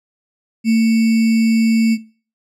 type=tone with sample-and-hold; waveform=sine; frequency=225 Hz; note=A3; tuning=39 cents sharp; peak=-10 dBFS; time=0.64-1.98 s; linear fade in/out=50 ms; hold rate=2450 Hz; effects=noise-tail reverb RT60 0.4 s tail -20 dB re dry + low-pass 9000 Hz 12 dB/octave